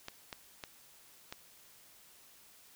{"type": "clicks", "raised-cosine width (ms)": 0.2, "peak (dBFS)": -24, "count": 4, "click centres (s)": [0.084, 0.328, 0.638, 1.325], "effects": ["white hiss -60 dBFS RMS until 2.75 s"]}